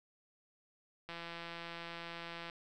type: click train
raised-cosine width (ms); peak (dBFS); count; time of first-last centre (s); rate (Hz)
0.3; -29; 239; 1.09-2.498; 169
effects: none